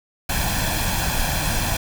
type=noise with comb filter; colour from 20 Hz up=pink; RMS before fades=-22 dBFS; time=0.29-1.77 s; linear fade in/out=5 ms; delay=1.2 ms; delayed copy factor=+0.65; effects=none